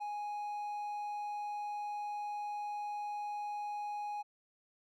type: tone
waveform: triangle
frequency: 830 Hz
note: G#5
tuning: 1 cent flat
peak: -35 dBFS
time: 0-4.23 s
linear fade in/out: 20 ms
effects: none